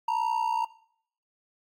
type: ring-modulated tone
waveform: triangle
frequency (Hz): 926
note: A#5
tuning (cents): -12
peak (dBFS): -19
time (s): 0.08-0.65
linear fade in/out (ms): 2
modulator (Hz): 30.8
effects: noise-tail reverb RT60 0.6 s tail -18 dB re dry + AAC 64 kbps